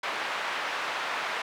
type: band-pass noise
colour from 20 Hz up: pink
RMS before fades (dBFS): -32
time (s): 0.03-1.42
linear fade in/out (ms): 5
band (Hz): 880 to 2500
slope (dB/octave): 12
effects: none